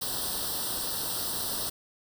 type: noise with comb filter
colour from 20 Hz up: white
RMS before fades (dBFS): -32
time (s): 0.01-1.7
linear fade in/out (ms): 10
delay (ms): 0.22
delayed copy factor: +0.9
effects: none